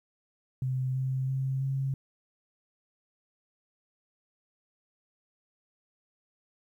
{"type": "tone with pitch steps", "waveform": "sine", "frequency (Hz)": [129.6, 131.41, 133.24, 135.1], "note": ["C3", "C3", "C3", "C#3"], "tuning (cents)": [-16, 8, 32, -44], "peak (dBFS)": -27, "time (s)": [0.62, 1.94], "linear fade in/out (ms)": 2, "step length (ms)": 330, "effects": ["11-bit"]}